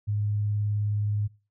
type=tone with vibrato; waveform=sine; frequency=104.1 Hz; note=G#2; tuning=5 cents sharp; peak=-24 dBFS; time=0.07-1.28 s; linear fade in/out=20 ms; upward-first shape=square; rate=19 Hz; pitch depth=10 cents each way; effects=noise-tail reverb RT60 0.3 s tail -20 dB re dry